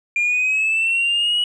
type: linear sweep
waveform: sine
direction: up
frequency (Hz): 2393 to 2934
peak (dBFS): -14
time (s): 0.16-1.44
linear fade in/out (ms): 2
effects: tanh soft clip ceiling -14 dBFS